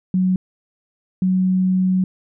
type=tone pair in turn; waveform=sine; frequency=185.2 / 185.85 Hz; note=F#3 / F#3; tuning=+2 / +8 cents; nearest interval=unison; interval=6 cents; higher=second; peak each=-14 dBFS; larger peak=neither; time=0.14-0.36 / 1.22-2.04 s; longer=second; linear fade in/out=2 ms; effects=none